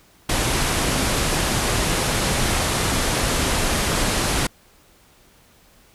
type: low-pass noise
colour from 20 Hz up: pink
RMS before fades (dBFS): -21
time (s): 0.29-4.47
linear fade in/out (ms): 5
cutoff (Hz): 12000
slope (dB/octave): 96
effects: pink hiss -54 dBFS RMS until 5.94 s